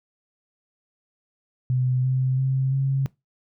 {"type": "tone with pitch steps", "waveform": "sine", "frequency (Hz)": [127.3, 129.97, 132.71, 135.49], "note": ["C3", "C3", "C3", "C#3"], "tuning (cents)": [-47, -11, 25, -39], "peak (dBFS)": -19, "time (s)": [1.7, 3.06], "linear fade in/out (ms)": 0, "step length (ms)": 340, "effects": ["noise-tail reverb RT60 0.2 s tail -21 dB re dry"]}